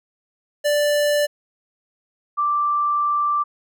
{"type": "tone pair in turn", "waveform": ["square", "sine"], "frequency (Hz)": [587.3, 1174.6], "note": ["D5", "D6"], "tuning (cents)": [0, 0], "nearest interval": "octave", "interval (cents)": 1200, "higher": "second", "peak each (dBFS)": -17, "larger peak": "neither", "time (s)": [[0.64, 1.27], [2.37, 3.44]], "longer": "second", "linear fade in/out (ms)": 20, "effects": []}